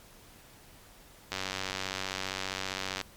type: click train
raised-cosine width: 0.2 ms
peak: -15 dBFS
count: 162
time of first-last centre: 1.32-3.013 s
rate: 95.1 Hz
effects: pink hiss -55 dBFS RMS until 3.16 s + MP3 96 kbps